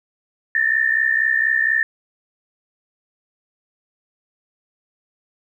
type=tone pair together; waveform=sine; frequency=1761 / 1825.2 Hz; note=A6 / A#6; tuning=+1 / -37 cents; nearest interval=minor second; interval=62 cents; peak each=-18 dBFS; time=0.55-1.83 s; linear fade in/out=2 ms; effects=9-bit